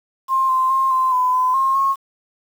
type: tone with pitch steps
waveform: sine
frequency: 1059 / 1041 / 1063 / 1040 / 1007 / 1015 / 1070 / 1087 Hz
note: C6 / C6 / C6 / C6 / B5 / B5 / C6 / C#6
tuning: +21 / -9 / +27 / -11 / +33 / +47 / +38 / -34 cents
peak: -14 dBFS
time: 0.28-1.96 s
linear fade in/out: 50 ms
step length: 210 ms
effects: 7-bit